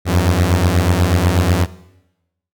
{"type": "beating tone pair", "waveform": "sawtooth", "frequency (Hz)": [84.8, 93], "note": ["E2", "F#2"], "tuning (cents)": [50, 9], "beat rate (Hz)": 8.2, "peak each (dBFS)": -11, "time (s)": [0.05, 1.67], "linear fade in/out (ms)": 50, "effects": ["noise-tail reverb RT60 0.9 s tail -18 dB re dry"]}